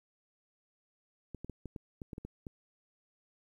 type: clicks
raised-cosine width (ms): 3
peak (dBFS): -29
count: 10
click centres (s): 1.347 / 1.446 / 1.497 / 1.657 / 1.762 / 2.018 / 2.132 / 2.181 / 2.25 / 2.468
effects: 11-bit